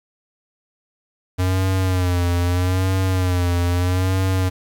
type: tone with vibrato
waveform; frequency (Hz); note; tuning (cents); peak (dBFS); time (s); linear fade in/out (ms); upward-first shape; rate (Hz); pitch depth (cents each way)
square; 90.9; F#2; -30; -17; 1.38-4.5; 20; sine; 0.79; 70
effects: 8-bit